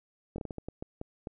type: slowing click train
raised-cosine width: 2 ms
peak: -24 dBFS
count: 10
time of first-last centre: 0.36-1.272 s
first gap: 22 ms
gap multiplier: 1.36
effects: none